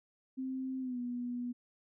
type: tone with pitch glide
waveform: sine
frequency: 261.6 to 244.1 Hz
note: C4 to B3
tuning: 0 to -20 cents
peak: -35 dBFS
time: 0.37-1.53 s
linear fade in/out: 20 ms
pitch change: -120 cents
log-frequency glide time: 0.8-0.99 s
effects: none